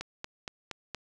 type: click train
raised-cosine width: 0.2 ms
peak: -19 dBFS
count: 5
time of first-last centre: 0.01-0.947 s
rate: 4.27 Hz
effects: none